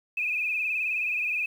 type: tone with vibrato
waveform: sine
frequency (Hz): 2510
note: D#7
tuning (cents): +15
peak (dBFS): -25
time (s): 0.17-1.46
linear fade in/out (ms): 5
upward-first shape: sine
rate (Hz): 19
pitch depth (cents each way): 74
effects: 9-bit